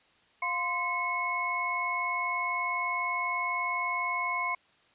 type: tone cluster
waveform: sine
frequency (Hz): 705 / 1037 / 2191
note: F5 / C6 / C#7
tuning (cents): +16 / -16 / -21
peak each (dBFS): -38 / -31 / -31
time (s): 0.42-4.55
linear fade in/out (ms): 5
effects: white hiss -64 dBFS RMS until 4.94 s + resampled to 8000 Hz

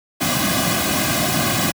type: noise with comb filter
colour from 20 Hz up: pink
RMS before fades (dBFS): -19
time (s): 0.2-1.72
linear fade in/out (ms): 20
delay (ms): 2.2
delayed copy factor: -0.9
effects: high-pass 100 Hz 12 dB/octave

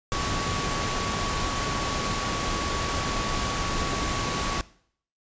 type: tone in noise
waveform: sine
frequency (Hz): 1125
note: C#6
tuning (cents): +25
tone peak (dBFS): -32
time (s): 0.12-4.61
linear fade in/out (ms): 0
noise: pink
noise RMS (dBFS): -28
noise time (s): 0.12-4.61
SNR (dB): -7
effects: noise-tail reverb RT60 0.6 s tail -20 dB re dry + resampled to 16000 Hz

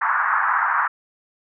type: band-pass noise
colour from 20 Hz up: pink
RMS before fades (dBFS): -20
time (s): 0.01-0.88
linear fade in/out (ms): 10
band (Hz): 920 to 1700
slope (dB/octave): 48
effects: none

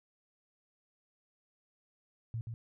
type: tone with echo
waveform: sine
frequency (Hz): 114.2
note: A#2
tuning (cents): -35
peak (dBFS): -34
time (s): 2.34-2.41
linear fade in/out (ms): 0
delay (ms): 130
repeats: 1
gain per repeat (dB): -4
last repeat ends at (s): 2.54
effects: none

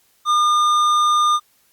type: tone with tanh clipping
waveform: sine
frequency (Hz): 1210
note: D#6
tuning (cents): -49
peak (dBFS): -15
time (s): 0.25-1.4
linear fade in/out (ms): 50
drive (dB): 12
effects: white hiss -59 dBFS RMS until 1.72 s + Opus 48 kbps

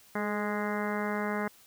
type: harmonic tone with a mistuned harmonic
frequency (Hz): 207.7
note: G#3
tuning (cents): 0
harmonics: 1 / 2 / 3 / 4 / 5 / 6 / 7 / 8 / 9 / 10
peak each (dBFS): -33 / -36 / -38 / -39 / -40 / -41 / -41 / -42 / -43 / -43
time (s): 0.15-1.48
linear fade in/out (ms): 5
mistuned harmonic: 2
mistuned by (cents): +25
effects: white hiss -58 dBFS RMS until 1.66 s

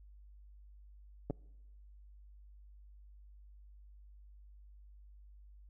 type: clicks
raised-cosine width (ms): 2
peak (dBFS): -24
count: 2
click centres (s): 1.3 / 1.307
effects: noise-tail reverb RT60 1.0 s tail -25 dB re dry + added 50 Hz sine -54 dBFS peak until 5.69 s

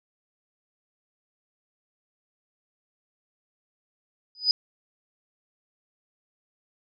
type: tone with exponential growth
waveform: sine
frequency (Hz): 4978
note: D#8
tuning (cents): 0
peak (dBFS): -13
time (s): 4.35-4.51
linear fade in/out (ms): 1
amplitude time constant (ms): 33
effects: none

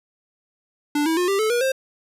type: tone with pitch steps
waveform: square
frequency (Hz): 293.7 / 324 / 357.4 / 394.3 / 435 / 479.9 / 529.4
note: D4 / E4 / F4 / G4 / A4 / B4 / C5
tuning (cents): 0 / -30 / +40 / +10 / -20 / -50 / +20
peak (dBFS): -19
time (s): 0.95-1.72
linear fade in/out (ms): 5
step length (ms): 110
effects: resampled to 32000 Hz

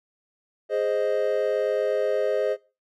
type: chord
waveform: triangle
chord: Ab major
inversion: none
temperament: equal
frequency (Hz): 415.3 / 523.3 / 622.3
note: Ab4 / C5 / Eb5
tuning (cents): 0 / 0 / 0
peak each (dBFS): -24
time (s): 0.69-2.57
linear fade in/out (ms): 50
effects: noise-tail reverb RT60 0.3 s tail -20 dB re dry

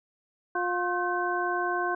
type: harmonic tone with a mistuned harmonic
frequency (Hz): 355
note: F4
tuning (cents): +28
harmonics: 1 / 2 / 3 / 4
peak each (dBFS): -31 / -31 / -31 / -31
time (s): 0.55-1.95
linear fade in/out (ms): 5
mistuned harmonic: 4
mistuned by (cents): +130
effects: none

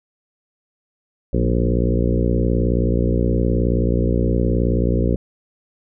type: harmonic tone with a mistuned harmonic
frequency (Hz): 59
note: A#1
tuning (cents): +22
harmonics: 1 / 2 / 3 / 4 / 5 / 6 / 7 / 8 / 9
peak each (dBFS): -19 / -22 / -24 / -25 / -26 / -27 / -27 / -28 / -29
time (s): 1.33-5.16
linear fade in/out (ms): 5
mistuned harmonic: 3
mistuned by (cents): +41
effects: none

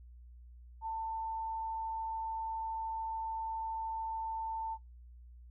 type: tone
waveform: sine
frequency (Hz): 893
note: A5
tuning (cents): +25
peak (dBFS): -35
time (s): 0.81-4.78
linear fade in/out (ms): 50
effects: noise-tail reverb RT60 0.2 s tail -21 dB re dry + added 60 Hz sine -51 dBFS peak until 5.5 s

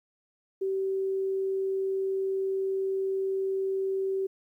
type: tone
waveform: sine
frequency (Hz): 385.1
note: G4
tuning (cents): -31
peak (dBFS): -26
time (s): 0.61-4.27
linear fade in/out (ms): 10
effects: 11-bit

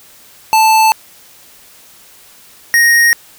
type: tone pair in turn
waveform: square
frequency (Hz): 880 / 1867.9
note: A5 / A#6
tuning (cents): 0 / +3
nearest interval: octave + minor second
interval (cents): 1303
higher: second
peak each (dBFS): -7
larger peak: neither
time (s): 0.53-0.92 / 2.74-3.13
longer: neither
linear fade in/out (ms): 0
effects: white hiss -42 dBFS RMS until 3.38 s

